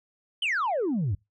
sine exponential sweep, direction down, 3165 to 86.6 Hz, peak -22 dBFS, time 0.42-1.15 s, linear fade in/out 5 ms, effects noise-tail reverb RT60 0.2 s tail -23 dB re dry + tanh soft clip ceiling -22 dBFS

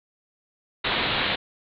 white low-pass noise, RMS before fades -25 dBFS, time 0.84-1.36 s, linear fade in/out 10 ms, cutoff 4100 Hz, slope 96 dB/octave, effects none

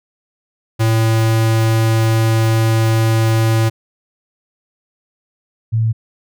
square / sine tone pair in turn, 112.2 / 112.2 Hz, A2 / A2, +34 / +34 cents, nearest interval unison, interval 0 cents, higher neither, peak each -12 dBFS, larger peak neither, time 0.79-3.7 / 5.72-5.93 s, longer first, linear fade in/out 20 ms, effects none

